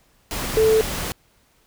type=tone in noise; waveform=sine; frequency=440 Hz; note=A4; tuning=in tune; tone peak=-13 dBFS; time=0.57-0.81 s; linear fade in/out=0 ms; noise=pink; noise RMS=-27 dBFS; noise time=0.31-1.12 s; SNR=+11 dB; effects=pink hiss -60 dBFS RMS until 1.66 s